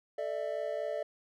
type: chord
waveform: triangle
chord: A suspended fourth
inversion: none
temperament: equal with one note detuned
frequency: 440 / 595.2 / 659.3 Hz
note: A4 / D5 / E5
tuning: 0 / +23 / 0 cents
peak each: -38 / -33 / -36 dBFS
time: 0.18-1.03 s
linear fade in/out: 5 ms
effects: none